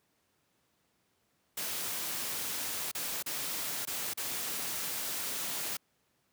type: noise with dropouts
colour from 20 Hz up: white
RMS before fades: -36 dBFS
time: 1.57-5.77 s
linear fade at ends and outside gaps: 5 ms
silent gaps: 2.915-2.949 / 3.226-3.261 / 3.853-3.872 / 4.136-4.174 s
effects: pink hiss -74 dBFS RMS until 6.32 s + high-pass 100 Hz 12 dB/octave